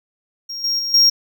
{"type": "tone with level steps", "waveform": "triangle", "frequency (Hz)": 5580, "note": "F8", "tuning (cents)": -2, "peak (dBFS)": [-25, -16, -20, -8], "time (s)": [0.49, 1.1], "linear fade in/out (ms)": 10, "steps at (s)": [0.64, 0.79, 0.94], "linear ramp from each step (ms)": 2, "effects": []}